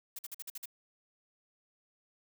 blue noise bursts, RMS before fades -42 dBFS, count 7, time 0.16-0.657 s, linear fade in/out 5 ms, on 29 ms, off 49 ms, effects none

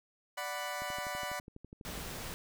20% pulse chord, B minor, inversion first, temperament equal, 587.3 / 740 / 987.8 Hz, D5 / F#5 / B5, 0 / 0 / 0 cents, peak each -36 dBFS, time 0.37-1.4 s, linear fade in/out 10 ms
click train, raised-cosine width 3 ms, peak -35 dBFS, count 15, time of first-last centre 0.82-1.977 s, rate 12.1 Hz
pink noise, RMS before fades -42 dBFS, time 1.85-2.34 s, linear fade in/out 0 ms
effects none

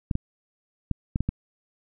clicks, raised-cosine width 5 ms, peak -12 dBFS, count 6, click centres 0.112 / 0.154 / 0.913 / 1.159 / 1.206 / 1.29 s, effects none

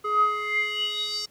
square tone with band-pass filter sweep, 420 Hz, G#4, 19 cents sharp, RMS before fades -26 dBFS, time 0.04-1.26 s, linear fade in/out 10 ms, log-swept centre 1000 to 5300 Hz, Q 8.6, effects pink hiss -59 dBFS RMS until 1.3 s + high-pass 60 Hz 12 dB/octave

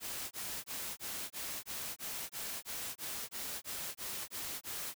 white noise bursts, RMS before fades -41 dBFS, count 15, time 0-4.944 s, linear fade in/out 50 ms, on 310 ms, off 21 ms, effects none

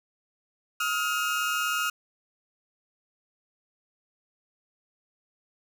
30% pulse tone pair together, 1271.8 / 1412 Hz, D#6 / F6, +38 / +19 cents, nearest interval major second, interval 181 cents, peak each -27 / -25 dBFS, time 0.8-1.9 s, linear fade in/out 5 ms, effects none

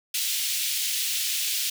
pink high-pass noise, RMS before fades -27 dBFS, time 0.14-1.7 s, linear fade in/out 5 ms, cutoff 2700 Hz, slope 24 dB/octave, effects none

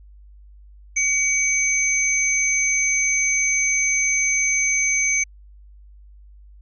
sine tone pair together, 2270 / 6223 Hz, C#7 / G8, +41 / -14 cents, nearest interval octave + perfect fourth, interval 1745 cents, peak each -20 dBFS, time 0.96-5.24 s, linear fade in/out 10 ms, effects added 50 Hz sine -43 dBFS peak until 6.61 s

